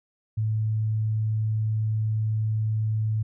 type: tone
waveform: sine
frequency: 109 Hz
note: A2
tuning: 16 cents flat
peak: -22 dBFS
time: 0.37-3.23 s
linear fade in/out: 10 ms
effects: none